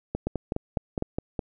two click trains, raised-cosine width 2 ms, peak -13 / -14 dBFS, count 4 / 7, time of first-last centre 0.27-1.024 / 0.15-1.392 s, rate 3.98 / 4.83 Hz, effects none

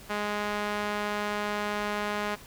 sawtooth tone with band-pass filter, 207.7 Hz, G#3, in tune, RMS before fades -31 dBFS, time 0.09-2.36 s, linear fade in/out 20 ms, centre 1400 Hz, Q 0.69, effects pink hiss -49 dBFS RMS until 2.46 s

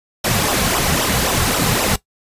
pink noise with flanger, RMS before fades -17 dBFS, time 0.24-1.96 s, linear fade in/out 5 ms, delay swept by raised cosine 0.44 to 3.34 ms, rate 3.8 Hz, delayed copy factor -0.7, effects noise-tail reverb RT60 0.1 s tail -17 dB re dry + resampled to 32000 Hz

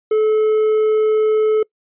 triangle tone, 432.4 Hz, A4, 30 cents flat, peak -10 dBFS, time 0.11-1.63 s, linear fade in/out 5 ms, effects noise-tail reverb RT60 0.1 s tail -25 dB re dry + resampled to 8000 Hz

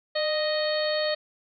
harmonic tone with a mistuned harmonic, 622.3 Hz, D#5, in tune, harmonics 1 / 2 / 3 / 4 / 5 / 6 / 7, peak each -25 / -38 / -33 / -42 / -38 / -36 / -32 dBFS, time 0.15-1.15 s, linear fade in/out 10 ms, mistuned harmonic 1, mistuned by -41 cents, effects none

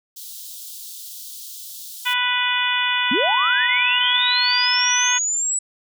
white high-pass noise, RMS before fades -36 dBFS, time 0.16-2.14 s, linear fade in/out 10 ms, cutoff 3300 Hz, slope 48 dB/octave
harmonic tone, 493.9 Hz, B4, in tune, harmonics 2 / 3 / 4 / 5 / 6 / 7, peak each -25 / -25 / -25 / -25 / -25 / -25 dBFS, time 2.05-5.19 s, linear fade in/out 20 ms
sine linear sweep, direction up, 205.9 to 7920 Hz, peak -19 dBFS, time 3.11-5.59 s, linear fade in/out 5 ms
effects none

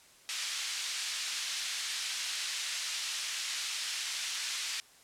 white band-pass noise, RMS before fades -36 dBFS, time 0.29-4.8 s, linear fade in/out 0 ms, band 2100 to 5900 Hz, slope 12 dB/octave, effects white hiss -59 dBFS RMS until 5.03 s + low-pass 10000 Hz 12 dB/octave

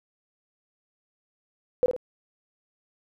sine tone with echo, 502 Hz, B4, 28 cents sharp, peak -16 dBFS, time 1.83-1.86 s, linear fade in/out 0 ms, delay 52 ms, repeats 2, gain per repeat -7 dB, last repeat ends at 1.964 s, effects none

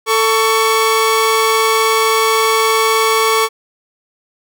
sawtooth tone pair together, 444.1 / 1119.8 Hz, A4 / C#6, +16 / +17 cents, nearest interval octave + major third, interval 1601 cents, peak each -10 dBFS, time 0.06-3.49 s, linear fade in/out 50 ms, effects none

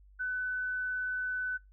sine tone, 1503 Hz, F#6, 27 cents sharp, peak -31 dBFS, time 0.19-1.58 s, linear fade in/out 20 ms, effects noise-tail reverb RT60 0.2 s tail -25 dB re dry + added 49 Hz sine -55 dBFS peak until 1.72 s

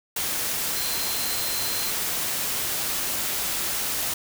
sine tone in noise, 4122 Hz, C8, 27 cents flat, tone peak -33 dBFS, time 0.76-1.91 s, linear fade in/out 5 ms, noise white, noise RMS -27 dBFS, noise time 0.16-4.14 s, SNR -9 dB, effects none

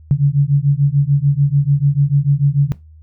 sine beating tone pair, 138.59 / 145.39 Hz, C#3 / D3, 0 / -17 cents, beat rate 6.8 Hz, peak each -13 dBFS, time 0.11-2.72 s, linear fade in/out 0 ms, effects noise-tail reverb RT60 0.2 s tail -17 dB re dry + added 78 Hz sine -39 dBFS peak until 3.02 s

